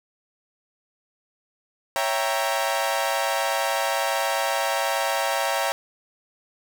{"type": "chord", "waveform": "sawtooth", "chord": "C# diminished seventh", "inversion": "none", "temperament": "equal with one note detuned", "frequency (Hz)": [554.4, 662.7, 784, 932.3], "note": ["C#5", "E5", "G5", "Bb5"], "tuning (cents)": [0, 9, 0, 0], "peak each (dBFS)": -24, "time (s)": [1.96, 5.72], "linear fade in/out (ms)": 0, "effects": []}